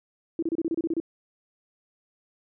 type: tone bursts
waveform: sine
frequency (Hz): 329.6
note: E4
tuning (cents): 0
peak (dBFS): -23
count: 10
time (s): 0.39-1.001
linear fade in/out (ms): 2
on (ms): 35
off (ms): 29
effects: none